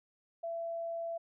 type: tone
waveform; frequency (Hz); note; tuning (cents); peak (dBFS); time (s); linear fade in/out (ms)
sine; 670; E5; +28; -35; 0.43-1.18; 10
effects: none